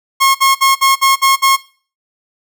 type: tone bursts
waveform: sawtooth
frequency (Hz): 1082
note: C#6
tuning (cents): -42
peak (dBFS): -4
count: 7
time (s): 0.2-1.568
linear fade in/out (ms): 20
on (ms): 150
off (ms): 53
effects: noise-tail reverb RT60 0.4 s tail -19 dB re dry